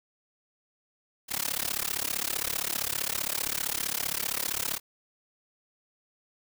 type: noise with amplitude modulation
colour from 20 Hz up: white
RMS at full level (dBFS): -27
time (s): 1.28-4.8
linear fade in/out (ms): 50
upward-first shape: sine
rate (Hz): 35.3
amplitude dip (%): 100
effects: none